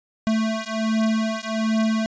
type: beating tone pair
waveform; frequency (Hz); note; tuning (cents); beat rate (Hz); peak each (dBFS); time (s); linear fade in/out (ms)
square; 220 / 221.3; A3 / A3; 0 / +10; 1.3; -24; 0.27-2.06; 0
effects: resampled to 16000 Hz